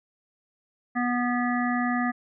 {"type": "harmonic tone", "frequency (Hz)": 244.5, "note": "B3", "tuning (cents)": -17, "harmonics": [1, 3, 5, 7, 8], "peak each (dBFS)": [-25, -30, -32, -33, -34], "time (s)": [0.95, 2.12], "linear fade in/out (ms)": 20, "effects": []}